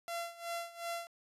sawtooth tone with tremolo, 682 Hz, F5, 41 cents flat, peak -32 dBFS, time 0.08-1.07 s, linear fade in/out 0 ms, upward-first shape sine, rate 2.7 Hz, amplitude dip 85%, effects resampled to 32000 Hz

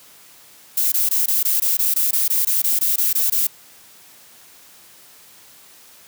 violet noise bursts, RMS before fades -18 dBFS, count 16, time 0.77-3.47 s, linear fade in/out 5 ms, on 150 ms, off 20 ms, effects white hiss -47 dBFS RMS until 6.07 s + high-pass 80 Hz 12 dB/octave

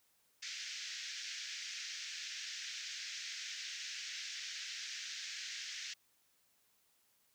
white band-pass noise, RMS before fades -45 dBFS, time 0.42-5.94 s, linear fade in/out 10 ms, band 1600 to 6400 Hz, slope 48 dB/octave, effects white hiss -74 dBFS RMS until 7.34 s

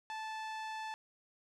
sawtooth tone with low-pass filter, 875 Hz, A5, 10 cents flat, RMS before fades -42 dBFS, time 0.1-0.94 s, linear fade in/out 0 ms, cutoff 5200 Hz, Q 0.55, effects none

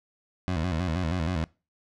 20% pulse tone with vibrato, 85.4 Hz, F2, 38 cents flat, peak -21 dBFS, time 0.48-1.44 s, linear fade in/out 0 ms, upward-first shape square, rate 6.3 Hz, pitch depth 120 cents each way, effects noise-tail reverb RT60 0.3 s tail -22 dB re dry + low-pass 5000 Hz 12 dB/octave

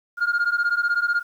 sine beating tone pair, 1408 / 1424 Hz, F6 / F6, +14 / +33 cents, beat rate 16 Hz, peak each -20 dBFS, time 0.17-1.23 s, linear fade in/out 50 ms, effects tanh soft clip ceiling -16 dBFS + 9-bit

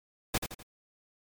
pink noise with echo, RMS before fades -28 dBFS, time 0.34-0.38 s, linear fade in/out 5 ms, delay 83 ms, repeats 3, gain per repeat -7 dB, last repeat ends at 0.629 s, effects MP3 96 kbps

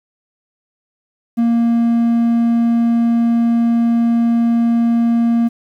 triangle tone, 233.1 Hz, A#3, in tune, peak -9 dBFS, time 1.37-5.49 s, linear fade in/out 20 ms, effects 8-bit

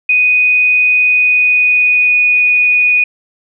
sine tone with pitch glide, 2489 to 2472 Hz, D#7 to D#7, 0 to -12 cents, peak -7 dBFS, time 0.09-3.04 s, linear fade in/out 5 ms, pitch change -12 cents, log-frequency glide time 1.01-2.47 s, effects none

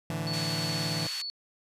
sawtooth chord, A suspended fourth, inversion none, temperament just, 110 / 146.67 / 165 Hz, A2 / D3 / E3, 0 / -2 / +2 cents, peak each -34 / -31 / -29 dBFS, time 0.1-1.07 s, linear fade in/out 0 ms
sine tone, 4435 Hz, C#8, in tune, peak -33 dBFS, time 0.27-1.3 s, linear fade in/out 0 ms
white band-pass noise, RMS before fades -39 dBFS, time 0.33-1.22 s, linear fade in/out 5 ms, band 1500 to 5600 Hz, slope 12 dB/octave
effects resampled to 32000 Hz

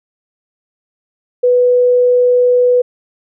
sine tone, 493.9 Hz, B4, in tune, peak -7 dBFS, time 1.43-2.82 s, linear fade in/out 10 ms, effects none

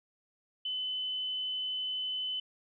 sine tone, 3024 Hz, F#7, 37 cents sharp, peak -32 dBFS, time 0.65-2.4 s, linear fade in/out 5 ms, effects none

